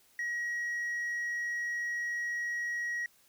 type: tone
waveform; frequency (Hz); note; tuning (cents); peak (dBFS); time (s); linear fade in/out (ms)
sine; 1903; A#6; +35; -29; 0.19-3.06; 2
effects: tanh soft clip ceiling -31 dBFS + white hiss -65 dBFS RMS until 3.28 s